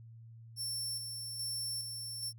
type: tone with tremolo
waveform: 25% pulse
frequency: 5420 Hz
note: E8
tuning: 47 cents sharp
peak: -31 dBFS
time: 0.56-2.33 s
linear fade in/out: 50 ms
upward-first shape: square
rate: 1.2 Hz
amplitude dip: 40%
effects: added 114 Hz sine -50 dBFS peak until 2.38 s